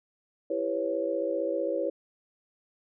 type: chord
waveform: sine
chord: C# half-diminished seventh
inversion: first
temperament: just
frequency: 332.6 / 399.1 / 498.9 / 554.4 Hz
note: E4 / G4 / B4 / C#5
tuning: +16 / +31 / +17 / 0 cents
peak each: -33 / -35 / -32 / -30 dBFS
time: 0.5-1.9 s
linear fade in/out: 5 ms
effects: none